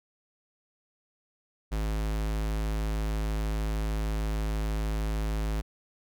square tone, 53.2 Hz, G#1, 42 cents sharp, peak -28 dBFS, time 1.71-5.62 s, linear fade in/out 20 ms, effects none

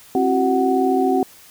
sine tone cluster, 266.2 / 340.4 / 379.3 / 743 Hz, C4 / F4 / F#4 / F#5, +30 / -44 / +43 / +7 cents, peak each -19 / -26 / -19 / -20 dBFS, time 0.15-1.23 s, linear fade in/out 2 ms, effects white hiss -46 dBFS RMS until 1.5 s

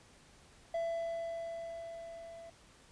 triangle tone with level ramp, 668 Hz, E5, 23 cents sharp, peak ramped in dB -30 to -46 dBFS, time 0.74-2.5 s, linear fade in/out 5 ms, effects pink hiss -61 dBFS RMS until 2.91 s + resampled to 22050 Hz

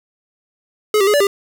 square tone with pitch steps, 424.9 / 389.7 / 418.4 / 579 / 399.2 Hz, G#4 / G4 / G#4 / D5 / G4, +40 / -10 / +13 / -25 / +32 cents, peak -12 dBFS, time 0.94-1.27 s, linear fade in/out 2 ms, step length 66 ms, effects 7-bit

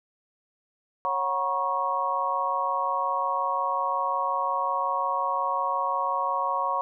harmonic tone with a mistuned harmonic, 183.4 Hz, F#3, 15 cents flat, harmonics 3 / 4 / 5 / 6, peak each -33 / -32 / -28 / -27 dBFS, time 1.05-6.81 s, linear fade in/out 0 ms, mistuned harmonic 5, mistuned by +70 cents, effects none

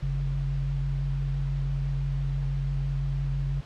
sine tone pair together, 48.19 / 138.59 Hz, G1 / C#3, -29 / 0 cents, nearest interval octave + tritone, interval 1829 cents, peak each -29 / -27 dBFS, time 0.02-3.61 s, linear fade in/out 10 ms, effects pink hiss -49 dBFS RMS until 3.65 s + low-pass 4000 Hz 12 dB/octave

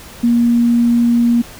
sine tone, 236.6 Hz, A#3, 26 cents sharp, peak -9 dBFS, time 0.23-1.42 s, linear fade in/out 10 ms, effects pink hiss -36 dBFS RMS until 1.59 s

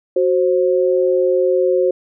sine tone pair together, 370 / 529.2 Hz, F#4 / C5, 0 / +20 cents, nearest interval tritone, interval 620 cents, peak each -15 dBFS, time 0.16-1.91 s, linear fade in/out 5 ms, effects none

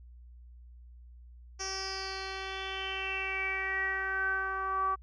10% pulse tone with low-pass filter sweep, 383.9 Hz, G4, 36 cents flat, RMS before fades -34 dBFS, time 1.59-4.96 s, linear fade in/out 20 ms, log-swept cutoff 5800 to 1100 Hz, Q 8.1, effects added 60 Hz sine -49 dBFS peak until 5.02 s

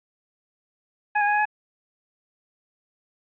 25% pulse tone with pitch steps, 838 / 820 / 831 / 836 / 845 Hz, G#5 / G#5 / G#5 / G#5 / G#5, +15 / -22 / +1 / +11 / +30 cents, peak -15 dBFS, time 1.15-1.455 s, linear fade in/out 10 ms, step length 61 ms, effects resampled to 8000 Hz + 9-bit

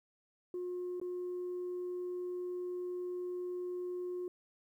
sine tone with dropouts, 359 Hz, F4, 48 cents sharp, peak -35 dBFS, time 0.54-4.28 s, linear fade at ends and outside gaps 2 ms, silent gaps 1-1.014 s, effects tanh soft clip ceiling -34 dBFS + 12-bit

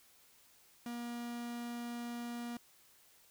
45% pulse tone, 238.2 Hz, A#3, 38 cents sharp, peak -40 dBFS, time 0.86-2.57 s, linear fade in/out 2 ms, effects white hiss -65 dBFS RMS until 3.3 s

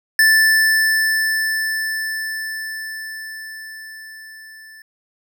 square tone with level ramp, 1760 Hz, A6, in tune, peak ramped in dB -10 to -40 dBFS, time 0.19-4.82 s, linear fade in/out 2 ms, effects none

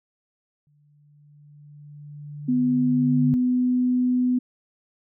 sine tone with exponential growth, 146.83 Hz, D3, in tune, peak -19 dBFS, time 0.67-3.34 s, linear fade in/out 0 ms, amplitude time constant 580 ms
sine tone, 250 Hz, B3, 21 cents sharp, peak -18 dBFS, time 2.48-4.39 s, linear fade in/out 10 ms
effects none

